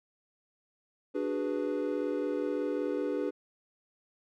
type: chord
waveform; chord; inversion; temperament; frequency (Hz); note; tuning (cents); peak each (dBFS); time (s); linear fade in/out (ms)
triangle; G# half-diminished seventh; second; equal; 293.7 / 370 / 415.3 / 493.9; D4 / F#4 / G#4 / B4; 0 / 0 / 0 / 0; -32 / -35 / -33 / -33; 1.14-3.31; 20
effects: none